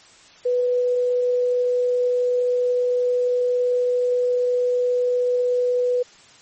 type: tone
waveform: sine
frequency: 493.9 Hz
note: B4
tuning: in tune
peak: -17 dBFS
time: 0.45-6.03 s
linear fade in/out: 10 ms
effects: white hiss -49 dBFS RMS until 6.41 s + MP3 32 kbps